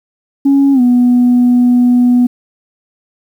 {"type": "tone with pitch glide", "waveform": "sine", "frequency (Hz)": [277.2, 245.5], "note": ["C#4", "B3"], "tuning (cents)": [0, -10], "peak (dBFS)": -4, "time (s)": [0.45, 2.27], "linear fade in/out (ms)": 10, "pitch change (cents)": -210, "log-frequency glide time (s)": [0.73, 0.81], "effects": ["tanh soft clip ceiling -3 dBFS", "7-bit"]}